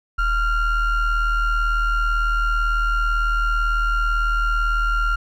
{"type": "ring-modulated tone", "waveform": "triangle", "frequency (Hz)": 711, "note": "F5", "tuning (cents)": 31, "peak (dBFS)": -12, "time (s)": [0.18, 5.16], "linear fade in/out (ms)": 10, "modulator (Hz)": 672, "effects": []}